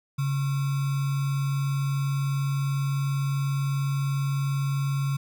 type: tone with sample-and-hold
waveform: sine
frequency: 138.59 Hz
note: C#3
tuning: in tune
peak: -23 dBFS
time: 0.18-5.17 s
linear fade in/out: 10 ms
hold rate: 1225 Hz
effects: none